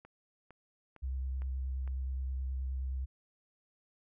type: click train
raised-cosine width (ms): 0.5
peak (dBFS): -38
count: 5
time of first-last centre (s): 0.05-1.876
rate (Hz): 2.19
type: tone with vibrato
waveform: sine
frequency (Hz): 65.41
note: C2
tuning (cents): 0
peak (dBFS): -33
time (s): 1.02-3.06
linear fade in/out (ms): 20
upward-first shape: triangle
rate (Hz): 9.5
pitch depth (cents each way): 24
effects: none